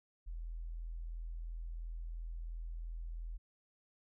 sine tone, 41.46 Hz, E1, 11 cents sharp, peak -40 dBFS, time 0.26-3.38 s, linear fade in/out 20 ms, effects none

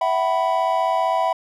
triangle chord, E suspended second, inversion none, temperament equal with one note detuned, 659.3 / 754.7 / 987.8 Hz, E5 / F#5 / B5, 0 / +34 / 0 cents, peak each -20 dBFS, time 0.01-1.33 s, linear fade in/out 5 ms, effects none

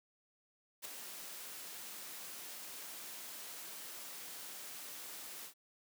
white noise with ADSR envelope, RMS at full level -42 dBFS, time 0.82-5.54 s, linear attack 31 ms, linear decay 7 ms, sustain -6 dB, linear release 94 ms, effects high-pass 200 Hz 12 dB/octave

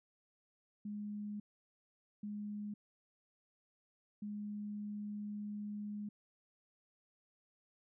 sine tone bursts at uneven times, 207.7 Hz, G#3, in tune, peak -40 dBFS, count 3, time 0.85-1.4 / 2.23-2.74 / 4.22-6.09 s, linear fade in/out 5 ms, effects none

